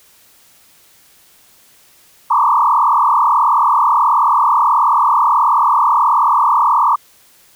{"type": "tone with frequency modulation", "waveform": "sine", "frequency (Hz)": 1051, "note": "C6", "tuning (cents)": 7, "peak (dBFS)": -9, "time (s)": [2.3, 6.96], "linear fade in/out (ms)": 10, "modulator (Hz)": 38.5, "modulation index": 4, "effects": ["white hiss -49 dBFS RMS until 7.55 s"]}